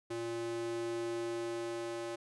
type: tone with high-pass filter sweep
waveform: square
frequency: 116.2 Hz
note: A#2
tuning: 5 cents flat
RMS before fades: -38 dBFS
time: 0.1-2.16 s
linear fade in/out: 10 ms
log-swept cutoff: 280 to 430 Hz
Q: 2.8
effects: resampled to 24000 Hz